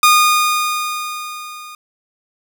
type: tone with level ramp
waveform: sawtooth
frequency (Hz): 1225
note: D#6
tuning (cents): -27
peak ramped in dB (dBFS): -3 to -29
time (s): 0.03-1.75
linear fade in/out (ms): 2
effects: none